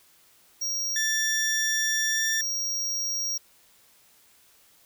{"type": "tone", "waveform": "square", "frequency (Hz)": 5640, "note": "F8", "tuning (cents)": 16, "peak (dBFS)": -27, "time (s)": [0.61, 3.38], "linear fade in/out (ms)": 10}
{"type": "tone with pitch glide", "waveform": "35% pulse", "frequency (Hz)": [1760, 1772.2], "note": ["A6", "A6"], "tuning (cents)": [0, 12], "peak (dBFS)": -24, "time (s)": [0.96, 2.41], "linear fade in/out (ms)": 2, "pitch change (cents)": 12, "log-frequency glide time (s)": [2.1, 2.23]}
{"effects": ["white hiss -59 dBFS RMS until 4.85 s"]}